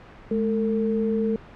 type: tone pair together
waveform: sine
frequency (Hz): 212.4 / 450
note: G#3 / A4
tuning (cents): +39 / +39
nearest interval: octave + minor second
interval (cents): 1300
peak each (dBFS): -23 / -24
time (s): 0.31-1.36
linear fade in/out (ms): 2
effects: pink hiss -45 dBFS RMS until 1.55 s + low-pass 2000 Hz 12 dB/octave